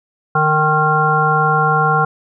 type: harmonic tone with a mistuned harmonic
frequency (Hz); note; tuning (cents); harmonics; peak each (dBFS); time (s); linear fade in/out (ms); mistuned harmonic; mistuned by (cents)
153.7; D#3; -21; 1 / 3 / 5 / 7 / 9; -18 / -21 / -17 / -18 / -16; 0.35-2.05; 5; 5; +18
effects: none